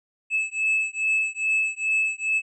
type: beating tone pair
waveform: triangle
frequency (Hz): 2605 / 2607.4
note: E7 / E7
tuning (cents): -21 / -20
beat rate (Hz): 2.4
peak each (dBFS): -23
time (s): 0.3-2.42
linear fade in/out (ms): 50
effects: resampled to 24000 Hz